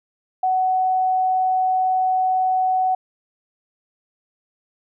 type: tone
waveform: sine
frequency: 747 Hz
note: F#5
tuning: 16 cents sharp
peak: -16 dBFS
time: 0.43-2.95 s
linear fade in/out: 5 ms
effects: none